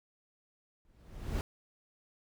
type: noise with exponential growth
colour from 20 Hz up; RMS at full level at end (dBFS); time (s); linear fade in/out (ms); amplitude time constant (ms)
brown; -29; 0.85-1.41; 0; 120
effects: none